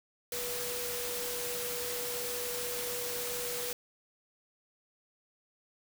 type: tone in noise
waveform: sine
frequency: 487.3 Hz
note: B4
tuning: 23 cents flat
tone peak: -39 dBFS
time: 0.32-3.73 s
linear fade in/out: 2 ms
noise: white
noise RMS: -37 dBFS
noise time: 0.32-3.73 s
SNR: -5 dB
effects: none